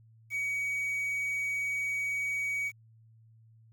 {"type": "tone with quantisation", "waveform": "triangle", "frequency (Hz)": 2259, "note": "C#7", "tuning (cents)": 32, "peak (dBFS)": -28, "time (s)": [0.3, 2.72], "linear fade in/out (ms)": 50, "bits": 9, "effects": ["added 112 Hz sine -56 dBFS peak until 3.72 s"]}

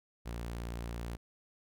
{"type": "tone", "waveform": "sawtooth", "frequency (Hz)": 58.3, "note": "A#1", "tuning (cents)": 1, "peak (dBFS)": -34, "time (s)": [0.25, 1.17], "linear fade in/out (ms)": 20, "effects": []}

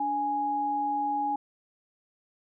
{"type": "tone pair together", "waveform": "sine", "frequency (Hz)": [290.1, 830], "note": ["D4", "G#5"], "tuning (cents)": [-21, -1], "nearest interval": "octave + tritone", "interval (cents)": 1820, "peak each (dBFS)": [-35, -26], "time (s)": [0, 1.36], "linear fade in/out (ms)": 5, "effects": []}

